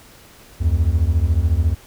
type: beating tone pair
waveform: triangle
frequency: 73.7 / 87.7 Hz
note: D2 / F2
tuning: +7 / +8 cents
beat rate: 14 Hz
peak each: -15 dBFS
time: 0.6-1.75 s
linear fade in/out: 20 ms
effects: pink hiss -46 dBFS RMS until 1.86 s